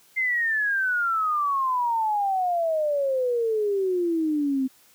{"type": "exponential sweep", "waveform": "sine", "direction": "down", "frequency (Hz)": [2102, 257.9], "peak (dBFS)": -21, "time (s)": [0.16, 4.68], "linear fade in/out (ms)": 20, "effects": ["white hiss -57 dBFS RMS until 4.94 s", "high-pass 80 Hz 12 dB/octave"]}